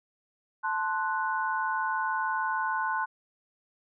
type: chord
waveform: sine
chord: F# diminished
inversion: first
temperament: equal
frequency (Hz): 880 / 1046.5 / 1480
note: A5 / C6 / F#6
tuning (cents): 0 / 0 / 0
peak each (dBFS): -31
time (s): 0.63-3.06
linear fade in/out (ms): 20
effects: none